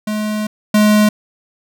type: tone pair in turn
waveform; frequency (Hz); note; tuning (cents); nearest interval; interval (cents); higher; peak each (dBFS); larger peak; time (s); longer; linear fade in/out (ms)
square; 212.8 / 211.1; G#3 / G#3; +42 / +29; unison; 13; first; -18 / -9; second; 0.07-0.47 / 0.74-1.09; first; 5
effects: none